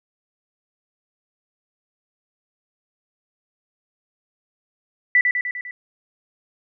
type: tone with echo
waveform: sine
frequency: 1975.5 Hz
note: B6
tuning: in tune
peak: -11 dBFS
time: 5.15-5.21 s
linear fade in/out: 2 ms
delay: 100 ms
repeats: 5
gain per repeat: -4 dB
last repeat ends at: 5.71 s
effects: none